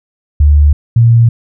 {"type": "tone pair in turn", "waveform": "sine", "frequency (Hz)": [73.42, 116.55], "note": ["D2", "A#2"], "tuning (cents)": [0, 0], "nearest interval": "minor sixth", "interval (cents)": 800, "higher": "second", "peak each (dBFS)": -3, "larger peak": "neither", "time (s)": [[0.4, 0.73], [0.96, 1.29]], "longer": "neither", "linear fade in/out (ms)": 5, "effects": []}